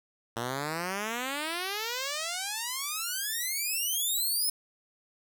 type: exponential sweep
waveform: 5% pulse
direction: up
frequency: 113.5 to 5290 Hz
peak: -20 dBFS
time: 0.36-4.5 s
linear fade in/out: 5 ms
effects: none